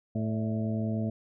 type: harmonic tone with a mistuned harmonic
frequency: 109.8 Hz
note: A2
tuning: 3 cents flat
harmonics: 1 / 2 / 3 / 4 / 5 / 6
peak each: -31 / -30 / -41 / -43 / -43 / -40 dBFS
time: 0.15-1.1 s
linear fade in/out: 5 ms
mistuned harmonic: 5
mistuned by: +71 cents
effects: none